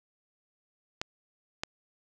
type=clicks; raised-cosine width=0.2 ms; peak=-14 dBFS; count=2; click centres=1.015 / 1.635 s; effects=none